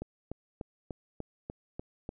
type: click train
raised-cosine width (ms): 2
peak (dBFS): -24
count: 8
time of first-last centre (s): 0.02-2.091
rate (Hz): 3.38
effects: none